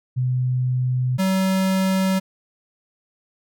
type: tone pair in turn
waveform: sine / square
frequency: 126.7 / 189.84 Hz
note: B2 / F#3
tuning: +45 / +45 cents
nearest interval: perfect fifth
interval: 700 cents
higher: second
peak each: -18 dBFS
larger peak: neither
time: 0.16-1.18 / 1.18-2.2 s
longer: neither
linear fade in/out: 20 ms
effects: none